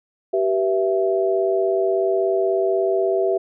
sine tone cluster, 386.5 / 482.9 / 662 Hz, G4 / B4 / E5, -24 / -39 / +7 cents, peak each -19 / -26 / -21 dBFS, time 0.33-3.38 s, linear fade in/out 10 ms, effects none

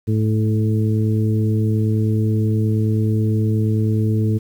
harmonic tone with a mistuned harmonic, 108.9 Hz, A2, 17 cents flat, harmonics 1 / 2 / 3 / 4, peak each -16 / -22 / -26 / -28 dBFS, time 0.07-4.39 s, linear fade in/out 20 ms, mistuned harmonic 1, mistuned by -17 cents, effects 8-bit

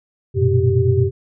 sine tone cluster, 93.2 / 116.5 / 125.5 / 389.6 Hz, F#2 / A#2 / B2 / G4, +13 / -1 / +28 / -11 cents, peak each -18 dBFS, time 0.34-1.11 s, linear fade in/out 50 ms, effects none

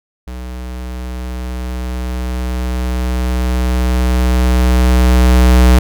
square tone with level ramp, 62.2 Hz, B1, 13 cents sharp, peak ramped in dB -25 to -5 dBFS, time 0.27-5.79 s, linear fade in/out 5 ms, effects none

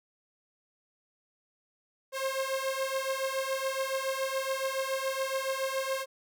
sawtooth beating tone pair, 530 / 537.1 Hz, C5 / C5, +22 / +45 cents, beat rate 7.1 Hz, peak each -29 dBFS, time 2.12-6.06 s, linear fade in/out 50 ms, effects none

